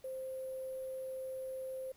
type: tone with sample-and-hold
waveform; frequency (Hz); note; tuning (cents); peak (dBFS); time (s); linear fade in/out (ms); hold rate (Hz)
sine; 523.3; C5; 0; -39; 0.04-1.92; 5; 11025
effects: pink hiss -66 dBFS RMS until 1.96 s